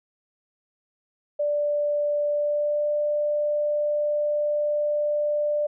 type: tone with pitch glide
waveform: sine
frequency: 587.3 to 592.8 Hz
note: D5 to D5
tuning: 0 to +16 cents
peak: -21 dBFS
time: 1.39-5.67 s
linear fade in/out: 10 ms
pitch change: +16 cents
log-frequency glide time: 2.3-2.89 s
effects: none